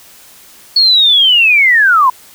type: linear sweep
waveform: sine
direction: down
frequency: 4404 to 970 Hz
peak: -5 dBFS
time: 0.76-2.1 s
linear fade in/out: 5 ms
effects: white hiss -40 dBFS RMS until 2.34 s